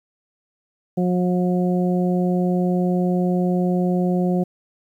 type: harmonic tone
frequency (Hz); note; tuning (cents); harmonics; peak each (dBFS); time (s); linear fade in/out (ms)
180; F#3; -47; 1 / 2 / 3 / 4; -18 / -24 / -28 / -30; 0.97-4.44; 10
effects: 9-bit